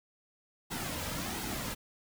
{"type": "noise with flanger", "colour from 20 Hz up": "pink", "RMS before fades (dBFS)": -37, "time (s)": [0.7, 1.75], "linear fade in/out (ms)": 20, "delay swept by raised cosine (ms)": [1.7, 2.8], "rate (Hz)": 1.4, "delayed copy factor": -0.55, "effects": []}